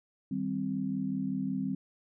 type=chord; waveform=sine; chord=C minor; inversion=first; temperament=just; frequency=156.98 / 196.22 / 261.6 Hz; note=Eb3 / G3 / C4; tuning=+16 / +2 / 0 cents; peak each=-39 / -33 / -33 dBFS; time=0.31-1.75 s; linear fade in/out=5 ms; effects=none